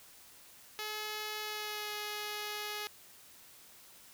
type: tone with pitch glide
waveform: 5% pulse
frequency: 426.1 to 419.3 Hz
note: G#4 to G#4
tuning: +44 to +17 cents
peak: -26 dBFS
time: 0.79-2.87 s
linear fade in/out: 0 ms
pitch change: -27 cents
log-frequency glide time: 1.41-1.94 s
effects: white hiss -57 dBFS RMS until 4.13 s